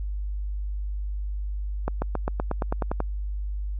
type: accelerating click train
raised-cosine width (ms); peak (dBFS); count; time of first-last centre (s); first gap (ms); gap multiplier
1; -12; 11; 1.88-3.004; 140; 0.95
effects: added 50 Hz sine -27 dBFS peak until 3.79 s